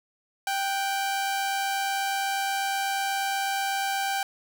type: tone pair together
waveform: sawtooth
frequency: 785.1 / 1482 Hz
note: G5 / F#6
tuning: +2 / +2 cents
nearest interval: major seventh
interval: 1100 cents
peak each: -22 / -33 dBFS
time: 0.47-4.23 s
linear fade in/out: 2 ms
effects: none